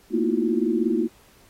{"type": "tone cluster", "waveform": "sine", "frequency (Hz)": [224.4, 241.2, 315.3, 336.2, 361], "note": ["A3", "B3", "D#4", "E4", "F#4"], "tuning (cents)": [34, -41, 23, 34, -43], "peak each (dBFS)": -26, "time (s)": [0.1, 1.09], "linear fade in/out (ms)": 50, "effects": ["pink hiss -56 dBFS RMS until 1.49 s", "AAC 48 kbps"]}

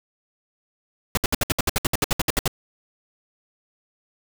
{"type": "noise bursts", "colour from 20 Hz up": "pink", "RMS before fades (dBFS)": -20, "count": 16, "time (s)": [1.15, 2.478], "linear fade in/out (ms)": 2, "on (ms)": 23, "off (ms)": 64, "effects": []}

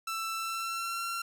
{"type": "tone with pitch glide", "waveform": "sawtooth", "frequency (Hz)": [1330, 1366.6], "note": ["E6", "F6"], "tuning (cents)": [15, -38], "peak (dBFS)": -29, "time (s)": [0.07, 1.22], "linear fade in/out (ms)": 5, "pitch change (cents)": 47, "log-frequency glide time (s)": [0.35, 1.05], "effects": []}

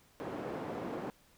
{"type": "band-pass noise", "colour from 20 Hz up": "white", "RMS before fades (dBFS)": -40, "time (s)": [0.2, 1.1], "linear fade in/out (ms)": 0, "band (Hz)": [170, 590], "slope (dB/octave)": 12, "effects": ["pink hiss -65 dBFS RMS until 1.37 s"]}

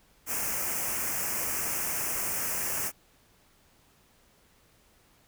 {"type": "band-stop noise", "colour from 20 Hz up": "white", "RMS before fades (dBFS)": -31, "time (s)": [0.26, 2.92], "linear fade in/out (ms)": 50, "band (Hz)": [2700, 5400], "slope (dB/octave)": 48, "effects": ["pink hiss -63 dBFS RMS until 5.27 s"]}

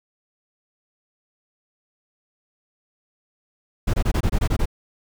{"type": "noise bursts", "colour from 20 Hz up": "brown", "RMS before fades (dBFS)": -19, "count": 9, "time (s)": [3.87, 4.657], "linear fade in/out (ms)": 10, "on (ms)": 67, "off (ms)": 23, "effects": []}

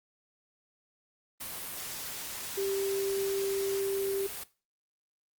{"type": "tone in noise", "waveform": "sine", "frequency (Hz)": 392, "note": "G4", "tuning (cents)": 0, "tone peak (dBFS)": -29, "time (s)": [2.57, 4.27], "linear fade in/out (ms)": 10, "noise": "white", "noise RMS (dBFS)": -39, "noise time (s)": [1.4, 4.44], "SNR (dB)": 7, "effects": ["noise-tail reverb RT60 0.3 s tail -17 dB re dry", "Opus 32 kbps"]}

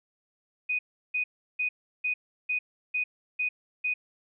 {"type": "tone bursts", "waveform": "sine", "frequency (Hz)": 2489, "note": "D#7", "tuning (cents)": 0, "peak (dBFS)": -25, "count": 8, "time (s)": [0.69, 3.94], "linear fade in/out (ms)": 10, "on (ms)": 100, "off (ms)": 350, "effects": []}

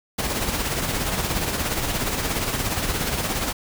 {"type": "noise with tremolo", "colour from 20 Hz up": "pink", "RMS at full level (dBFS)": -23, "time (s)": [0.18, 3.53], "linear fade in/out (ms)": 10, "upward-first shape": "sine", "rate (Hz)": 17, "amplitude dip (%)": 45, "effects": []}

